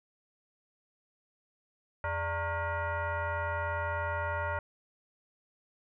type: tone with frequency modulation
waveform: sine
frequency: 415.3 Hz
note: G#4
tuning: in tune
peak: -30 dBFS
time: 2.04-4.59 s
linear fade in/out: 2 ms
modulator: 503 Hz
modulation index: 2.6
effects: none